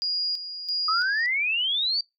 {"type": "tone with tremolo", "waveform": "sine", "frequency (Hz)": 4862, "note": "D#8", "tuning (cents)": -41, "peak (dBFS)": -24, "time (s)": [0.02, 1.26], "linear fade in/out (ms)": 0, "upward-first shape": "square", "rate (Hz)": 1.5, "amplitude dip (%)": 65}
{"type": "exponential sweep", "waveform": "sine", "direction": "up", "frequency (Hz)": [1244.5, 4699], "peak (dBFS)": -22, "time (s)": [0.88, 2.01], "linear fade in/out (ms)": 5}
{"effects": ["noise-tail reverb RT60 0.2 s tail -24 dB re dry"]}